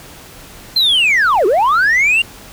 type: linear two-way sweep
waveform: sine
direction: down then up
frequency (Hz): 4186 to 347.1 to 2833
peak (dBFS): -7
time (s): 0.76-2.22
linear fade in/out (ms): 5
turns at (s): 1.46
effects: tanh soft clip ceiling -8 dBFS + pink hiss -37 dBFS RMS until 2.52 s